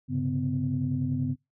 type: tone cluster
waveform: sine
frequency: 100.9 / 129.7 / 140.2 / 252.8 Hz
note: G#2 / C3 / C#3 / B3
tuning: -49 / -15 / +20 / +41 cents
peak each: -33 / -35 / -28 / -29 dBFS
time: 0.08-1.36 s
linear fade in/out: 50 ms
effects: noise-tail reverb RT60 0.2 s tail -24 dB re dry + tanh soft clip ceiling -16 dBFS